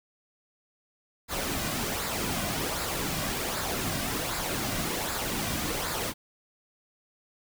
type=noise with flanger; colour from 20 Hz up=pink; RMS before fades=-31 dBFS; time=1.28-6.14 s; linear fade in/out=50 ms; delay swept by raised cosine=0.33 to 2.33 ms; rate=1.3 Hz; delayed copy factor=-0.5; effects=none

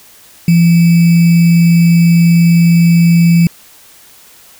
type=tone with sample-and-hold; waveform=sine; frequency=169.5 Hz; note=E3; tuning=49 cents sharp; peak=-4 dBFS; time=0.48-3.47 s; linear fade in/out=2 ms; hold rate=2450 Hz; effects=white hiss -41 dBFS RMS until 4.59 s

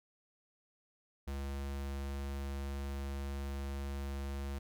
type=tone; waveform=square; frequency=69.3 Hz; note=C#2; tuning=in tune; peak=-38 dBFS; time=1.27-4.59 s; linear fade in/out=10 ms; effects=none

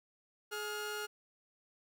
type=tone pair together; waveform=sawtooth; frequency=421.6 / 1418 Hz; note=G#4 / F6; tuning=+26 / +26 cents; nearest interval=octave + major sixth; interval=2100 cents; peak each=-37 / -37 dBFS; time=0.51-1.07 s; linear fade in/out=20 ms; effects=none

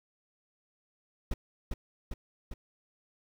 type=noise with echo; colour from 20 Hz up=brown; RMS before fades=-30 dBFS; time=1.31-1.34 s; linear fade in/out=5 ms; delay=400 ms; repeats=3; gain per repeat=-3 dB; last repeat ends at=2.54 s; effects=none

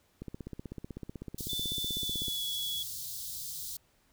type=click train; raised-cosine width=3 ms; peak=-27 dBFS; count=34; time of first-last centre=0.22-2.283 s; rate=16 Hz
type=band-stop noise; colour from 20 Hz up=white; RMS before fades=-40 dBFS; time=1.38-3.77 s; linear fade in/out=5 ms; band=160 to 3600 Hz; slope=48 dB/octave
type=tone with pitch glide; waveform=sine; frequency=3520 to 3373 Hz; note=A7 to G#7; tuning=0 to +26 cents; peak=-33 dBFS; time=1.49-2.83 s; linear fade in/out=5 ms; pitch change=-74 cents; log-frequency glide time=1.91-2.44 s
effects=pink hiss -69 dBFS RMS until 4.12 s

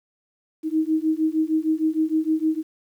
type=beating tone pair; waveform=sine; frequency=312.3 / 318.8 Hz; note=D#4 / D#4; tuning=+7 / +42 cents; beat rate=6.5 Hz; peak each=-22 dBFS; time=0.63-2.63 s; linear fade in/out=50 ms; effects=9-bit

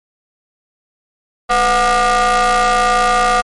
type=ring-modulated tone; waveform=35% pulse; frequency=234.2 Hz; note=A#3; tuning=8 cents sharp; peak=-6 dBFS; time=1.49-3.42 s; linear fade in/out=20 ms; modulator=966 Hz; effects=MP3 48 kbps

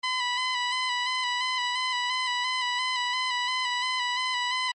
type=tone with vibrato; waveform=15% pulse; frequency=1000 Hz; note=B5; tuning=21 cents sharp; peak=-19 dBFS; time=0.03-4.72 s; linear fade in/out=10 ms; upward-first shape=square; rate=2.9 Hz; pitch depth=30 cents each way; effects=MP3 32 kbps

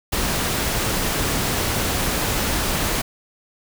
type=noise; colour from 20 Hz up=pink; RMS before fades=-22 dBFS; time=0.12-3.02 s; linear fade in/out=10 ms; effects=none

